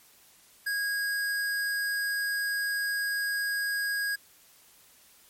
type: tone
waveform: square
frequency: 1642 Hz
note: G#6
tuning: 20 cents flat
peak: -28 dBFS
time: 0.66-4.16 s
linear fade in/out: 10 ms
effects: white hiss -58 dBFS RMS until 5.29 s + MP3 64 kbps